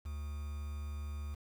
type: tone with quantisation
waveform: triangle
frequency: 73.42 Hz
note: D2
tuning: in tune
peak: -36 dBFS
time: 0.05-1.35 s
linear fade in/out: 10 ms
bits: 9
effects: none